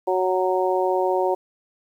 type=harmonic tone; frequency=185.2 Hz; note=F#3; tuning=2 cents sharp; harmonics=2 / 3 / 4 / 5; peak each=-22 / -24 / -25 / -26 dBFS; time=0.07-1.35 s; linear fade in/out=10 ms; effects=9-bit